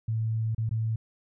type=tone with dropouts; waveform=sine; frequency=111.5 Hz; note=A2; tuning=23 cents sharp; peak=-25 dBFS; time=0.08-0.96 s; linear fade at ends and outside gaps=5 ms; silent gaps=0.548-0.58 / 0.693-0.71 s; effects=none